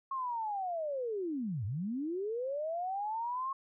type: linear two-way sweep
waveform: sine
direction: down then up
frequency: 1091 to 92.1 to 1091 Hz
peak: -33 dBFS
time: 0.11-3.53 s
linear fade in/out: 5 ms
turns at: 1.65 s
effects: none